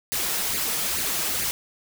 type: noise with flanger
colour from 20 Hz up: white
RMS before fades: -26 dBFS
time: 0.12-1.51 s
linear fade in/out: 0 ms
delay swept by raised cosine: 0.44 to 6.44 ms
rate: 2.3 Hz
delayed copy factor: +0.7
effects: none